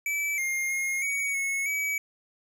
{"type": "tone with pitch steps", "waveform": "square", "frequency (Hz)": [2307, 2124, 2142, 2247, 2192, 2280], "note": ["D7", "C7", "C7", "C#7", "C#7", "C#7"], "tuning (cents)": [-31, 25, 40, 23, -20, 48], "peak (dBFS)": -27, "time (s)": [0.06, 1.98], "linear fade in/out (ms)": 2, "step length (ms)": 320, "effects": []}